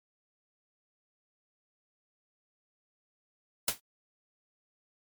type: noise with exponential decay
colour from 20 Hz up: white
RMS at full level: -24 dBFS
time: 3.68-3.8 s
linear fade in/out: 2 ms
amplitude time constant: 24 ms
effects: MP3 96 kbps